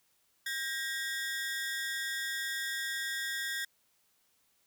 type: ring-modulated tone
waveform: sawtooth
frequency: 1747 Hz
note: A6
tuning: 13 cents flat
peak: -27 dBFS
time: 0.46-3.65 s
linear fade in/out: 5 ms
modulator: 141 Hz
effects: white hiss -72 dBFS RMS until 4.66 s